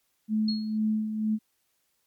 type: tone with tremolo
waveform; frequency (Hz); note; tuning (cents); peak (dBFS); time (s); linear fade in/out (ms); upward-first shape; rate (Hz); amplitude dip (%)
sine; 216.2; A3; -30; -22; 0.28-1.39; 50; sine; 2.1; 55
type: tone with exponential decay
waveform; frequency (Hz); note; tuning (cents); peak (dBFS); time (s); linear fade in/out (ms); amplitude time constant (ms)
sine; 4300; C8; +47; -28; 0.48-0.78; 5; 65
effects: white hiss -73 dBFS RMS until 2.06 s + MP3 96 kbps